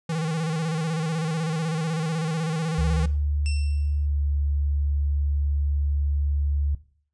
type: tone with vibrato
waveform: square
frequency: 160.6 Hz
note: E3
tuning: 45 cents flat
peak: -25 dBFS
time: 0.09-3.06 s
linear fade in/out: 5 ms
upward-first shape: square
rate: 16 Hz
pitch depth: 63 cents each way
type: tone with pitch glide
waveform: sine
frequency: 73 to 71.83 Hz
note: D2 to D2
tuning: -10 to -38 cents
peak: -21 dBFS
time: 2.78-6.75 s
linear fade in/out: 5 ms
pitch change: -28 cents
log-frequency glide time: 4.02-4.19 s
type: tone with exponential decay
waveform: 15% pulse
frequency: 2693 Hz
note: E7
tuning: 36 cents sharp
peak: -24 dBFS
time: 3.46-4.06 s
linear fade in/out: 0 ms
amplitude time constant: 130 ms
effects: noise-tail reverb RT60 0.5 s tail -17 dB re dry + resampled to 22050 Hz